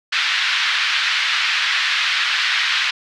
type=band-pass noise; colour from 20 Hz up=pink; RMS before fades=-19 dBFS; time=0.12-2.91 s; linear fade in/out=10 ms; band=1500 to 4200 Hz; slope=24 dB/octave; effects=none